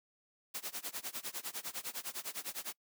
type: noise with tremolo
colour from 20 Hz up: white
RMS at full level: -39 dBFS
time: 0.54-2.73 s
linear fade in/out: 10 ms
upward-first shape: sine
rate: 9.9 Hz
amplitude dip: 95%
effects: noise-tail reverb RT60 0.1 s tail -25 dB re dry + high-pass 200 Hz 12 dB/octave